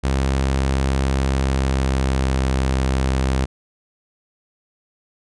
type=tone with pitch glide; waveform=sawtooth; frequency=67 to 65.81 Hz; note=C2 to C2; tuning=+42 to +11 cents; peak=-13 dBFS; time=0.03-3.46 s; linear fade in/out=20 ms; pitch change=-31 cents; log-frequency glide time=1.22-2.46 s; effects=resampled to 22050 Hz